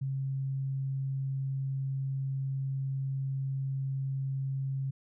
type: tone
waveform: sine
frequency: 135.1 Hz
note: C#3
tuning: 44 cents flat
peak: -30 dBFS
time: 0.01-4.91 s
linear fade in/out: 10 ms
effects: none